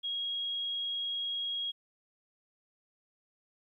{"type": "tone", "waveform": "sine", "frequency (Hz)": 3290, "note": "G#7", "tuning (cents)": -17, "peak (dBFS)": -32, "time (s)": [0.03, 1.72], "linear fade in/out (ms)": 20, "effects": ["12-bit"]}